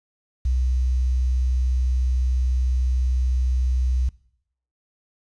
sine tone with quantisation, 63.1 Hz, B1, 38 cents sharp, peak -18 dBFS, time 0.45-4.09 s, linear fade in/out 5 ms, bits 8, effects noise-tail reverb RT60 0.7 s tail -22 dB re dry + resampled to 22050 Hz

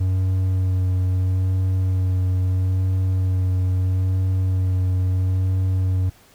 triangle tone with vibrato, 93 Hz, F#2, 9 cents sharp, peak -15 dBFS, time 0-6.1 s, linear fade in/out 10 ms, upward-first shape sine, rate 0.76 Hz, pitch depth 15 cents each way, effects pink hiss -52 dBFS RMS until 6.34 s

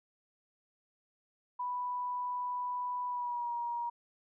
sine tone with pitch glide, 987.8 to 949.2 Hz, B5 to A#5, 0 to +31 cents, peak -33 dBFS, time 1.59-3.9 s, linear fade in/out 10 ms, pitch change -69 cents, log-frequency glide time 3.07-3.53 s, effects none

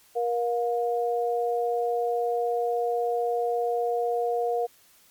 sine tone pair together, 474.2 / 710.5 Hz, A#4 / F5, +30 / +30 cents, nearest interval perfect fifth, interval 700 cents, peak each -25 / -27 dBFS, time 0.15-4.67 s, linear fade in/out 20 ms, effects white hiss -58 dBFS RMS until 5.1 s + MP3 96 kbps

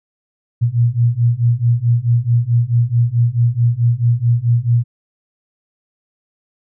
sine beating tone pair, 116.54 / 121.14 Hz, A#2 / B2, 0 / -33 cents, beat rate 4.6 Hz, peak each -15 / -14 dBFS, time 0.61-4.84 s, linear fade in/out 20 ms, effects none

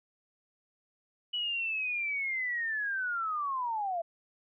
sine linear sweep, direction down, 2960 to 655 Hz, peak -30 dBFS, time 1.33-4.02 s, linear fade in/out 10 ms, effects none

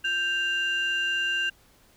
sine tone pair together, 1569 / 2791 Hz, G6 / F7, +1 / -2 cents, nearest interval minor seventh, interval 997 cents, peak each -25 dBFS, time 0.04-1.5 s, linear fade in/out 10 ms, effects tanh soft clip ceiling -20 dBFS + pink hiss -59 dBFS RMS until 1.96 s

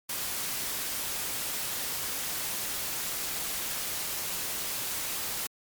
white noise, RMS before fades -33 dBFS, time 0.09-5.47 s, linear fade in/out 5 ms, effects MP3 96 kbps

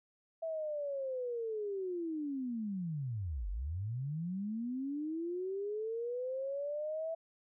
sine linear two-way sweep, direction down then up, 659.3 to 43.65 to 659.3 Hz, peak -35 dBFS, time 0.42-7.15 s, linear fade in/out 10 ms, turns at 3.49 s, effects none

